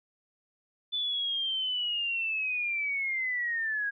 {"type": "linear sweep", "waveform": "sine", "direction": "down", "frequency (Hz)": [3505, 1625], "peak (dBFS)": -28, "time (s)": [0.92, 3.91], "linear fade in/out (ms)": 20, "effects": []}